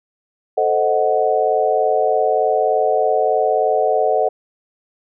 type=chord; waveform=sine; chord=A diminished seventh; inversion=none; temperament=equal; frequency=440 / 523.3 / 622.3 / 740 Hz; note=A4 / C5 / Eb5 / Gb5; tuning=0 / 0 / 0 / 0 cents; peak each=-19 / -21 / -19 / -18 dBFS; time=0.57-4.29 s; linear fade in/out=10 ms; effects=none